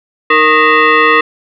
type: tone with frequency modulation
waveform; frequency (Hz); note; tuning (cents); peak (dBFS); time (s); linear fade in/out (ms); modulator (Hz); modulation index
sine; 311.1; D#4; 0; -5; 0.3-1.21; 5; 776; 2.8
effects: none